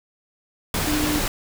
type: tone in noise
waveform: sine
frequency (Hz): 300.4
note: D4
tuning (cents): +39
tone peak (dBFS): -22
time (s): 0.87-1.19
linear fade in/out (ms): 2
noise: pink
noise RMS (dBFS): -24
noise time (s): 0.74-1.28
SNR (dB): -1
effects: none